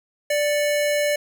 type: tone pair together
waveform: square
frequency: 587.8 / 2217 Hz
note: D5 / C#7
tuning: +1 / 0 cents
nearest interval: octave + major seventh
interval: 2299 cents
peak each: -20 / -29 dBFS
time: 0.3-1.16 s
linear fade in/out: 5 ms
effects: none